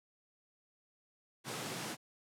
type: high-pass noise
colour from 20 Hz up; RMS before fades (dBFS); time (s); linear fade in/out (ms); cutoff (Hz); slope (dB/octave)
pink; -41; 1.44-1.97; 50; 110; 96
effects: low-pass 11000 Hz 12 dB/octave